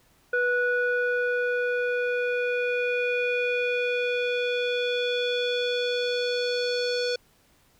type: tone with low-pass filter sweep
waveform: square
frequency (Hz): 490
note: B4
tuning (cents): -14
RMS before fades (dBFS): -26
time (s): 0.33-7.16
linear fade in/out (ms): 5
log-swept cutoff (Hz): 1500 to 4700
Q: 3.8
effects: pink hiss -62 dBFS RMS until 7.79 s